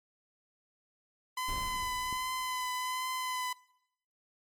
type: tone with vibrato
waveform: sawtooth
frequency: 1014 Hz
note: B5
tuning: 45 cents sharp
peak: -29 dBFS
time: 1.37-3.53 s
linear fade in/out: 5 ms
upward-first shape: triangle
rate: 1.3 Hz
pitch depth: 21 cents each way
type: noise with exponential decay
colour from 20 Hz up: brown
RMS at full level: -37 dBFS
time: 1.48-2.96 s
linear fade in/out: 5 ms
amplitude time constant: 320 ms
type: click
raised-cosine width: 3 ms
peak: -31 dBFS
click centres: 2.127 s
effects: noise-tail reverb RT60 0.8 s tail -23 dB re dry + MP3 64 kbps

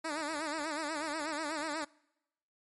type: tone with vibrato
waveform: 10% pulse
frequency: 306.3 Hz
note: D#4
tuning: 27 cents flat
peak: -26 dBFS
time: 0.04-1.85 s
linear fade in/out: 10 ms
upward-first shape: sine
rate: 8.2 Hz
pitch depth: 110 cents each way
effects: noise-tail reverb RT60 0.9 s tail -25 dB re dry + MP3 48 kbps

